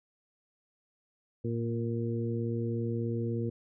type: harmonic tone with a mistuned harmonic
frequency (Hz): 116.54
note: A#2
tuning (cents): 0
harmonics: 1 / 2 / 3 / 4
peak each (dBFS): -32 / -35 / -37 / -38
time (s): 1.44-3.5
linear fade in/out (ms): 10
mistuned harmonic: 1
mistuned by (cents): -29
effects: none